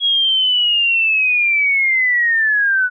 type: linear sweep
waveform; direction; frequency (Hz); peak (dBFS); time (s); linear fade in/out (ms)
sine; down; 3322 to 1470; -12; 0-2.9; 50
effects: none